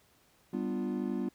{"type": "chord", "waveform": "triangle", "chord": "G dominant seventh", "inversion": "none", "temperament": "equal with one note detuned", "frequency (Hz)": [196, 246.9, 296.2, 349.2], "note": ["G3", "B3", "D4", "F4"], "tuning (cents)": [0, 0, 15, 0], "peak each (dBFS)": [-34, -33, -37, -36], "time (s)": [0.53, 1.29], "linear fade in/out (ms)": 5, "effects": ["pink hiss -66 dBFS RMS until 1.34 s", "high-pass 60 Hz 12 dB/octave"]}